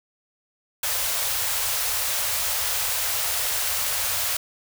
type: band-stop noise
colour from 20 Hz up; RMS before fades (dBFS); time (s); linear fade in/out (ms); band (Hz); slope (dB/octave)
white; -25; 0.83-4.37; 5; 120 to 480; 48
effects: none